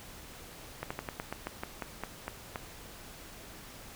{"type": "slowing click train", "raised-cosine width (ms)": 0.5, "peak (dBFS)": -20, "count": 12, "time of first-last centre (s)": [0.83, 2.558], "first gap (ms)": 75, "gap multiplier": 1.14, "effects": ["pink hiss -49 dBFS RMS until 3.95 s"]}